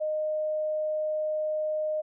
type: tone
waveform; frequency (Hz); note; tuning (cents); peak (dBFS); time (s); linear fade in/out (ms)
sine; 616; D#5; -17; -26; 0-2.02; 20
effects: none